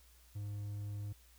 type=tone; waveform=triangle; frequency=102.8 Hz; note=G#2; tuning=17 cents flat; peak=-37 dBFS; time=0.35-1.13 s; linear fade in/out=10 ms; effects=added 60 Hz sine -62 dBFS peak until 1.38 s + white hiss -66 dBFS RMS until 1.38 s